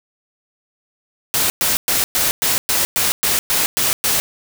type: noise bursts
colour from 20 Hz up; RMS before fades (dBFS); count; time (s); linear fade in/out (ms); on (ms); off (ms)
white; -17; 11; 1.34-4.2; 0; 160; 110
effects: none